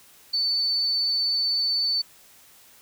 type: tone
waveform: sine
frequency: 4508 Hz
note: C#8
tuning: 28 cents sharp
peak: -21 dBFS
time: 0.33-2.02 s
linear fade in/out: 10 ms
effects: white hiss -53 dBFS RMS until 2.81 s